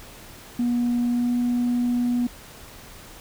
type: tone with pitch glide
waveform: sine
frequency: 241.1 to 243.2 Hz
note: B3 to B3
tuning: -41 to -26 cents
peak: -18 dBFS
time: 0.59-2.27 s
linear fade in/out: 5 ms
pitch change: +15 cents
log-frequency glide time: 1.1-1.32 s
effects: tanh soft clip ceiling -17 dBFS + pink hiss -44 dBFS RMS until 3.2 s